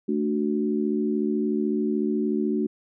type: chord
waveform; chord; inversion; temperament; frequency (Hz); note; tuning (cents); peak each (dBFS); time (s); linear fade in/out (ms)
sine; D major; second; equal; 220 / 293.7 / 370; A3 / D4 / F#4; 0 / 0 / 0; -25 / -27 / -27; 0.08-2.67; 10
effects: none